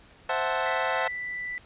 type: chord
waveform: 25% pulse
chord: F# half-diminished seventh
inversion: second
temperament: equal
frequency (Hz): 523.3 / 659.3 / 740 / 880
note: C5 / E5 / F#5 / A5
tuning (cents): 0 / 0 / 0 / 0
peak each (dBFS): -27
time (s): 0.29-1.08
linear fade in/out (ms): 5
type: tone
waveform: sine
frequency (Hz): 1979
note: B6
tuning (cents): +3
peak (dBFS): -31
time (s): 0.66-1.58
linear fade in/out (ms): 0
effects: pink hiss -54 dBFS RMS until 1.65 s + resampled to 8000 Hz